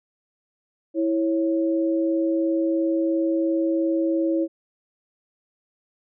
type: tone pair together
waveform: sine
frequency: 328.5 / 548.6 Hz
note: E4 / C#5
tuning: -6 / -18 cents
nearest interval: major sixth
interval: 888 cents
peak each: -20 / -26 dBFS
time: 0.94-4.48 s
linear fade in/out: 50 ms
effects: none